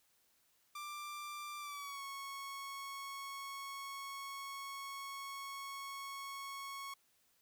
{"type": "tone with pitch glide", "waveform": "sawtooth", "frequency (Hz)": [1182, 1102.8], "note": ["D6", "C#6"], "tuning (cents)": [11, -9], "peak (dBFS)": -40, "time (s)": [0.75, 6.94], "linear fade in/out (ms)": 5, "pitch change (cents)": -120, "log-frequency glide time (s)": [1.59, 2.03], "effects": ["white hiss -74 dBFS RMS until 7.41 s"]}